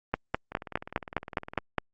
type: two click trains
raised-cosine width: 0.5 ms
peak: -10 / -24 dBFS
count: 9 / 22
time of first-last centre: 0.14-1.783 / 0.52-1.586 s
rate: 4.87 / 19.7 Hz
effects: Opus 32 kbps